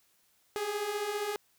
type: beating tone pair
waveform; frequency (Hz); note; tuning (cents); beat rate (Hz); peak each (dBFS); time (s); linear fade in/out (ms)
sawtooth; 402.9 / 417.9; G4 / G#4; +48 / +11; 15; -34 / -29; 0.56-1.36; 0
effects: white hiss -69 dBFS RMS until 1.58 s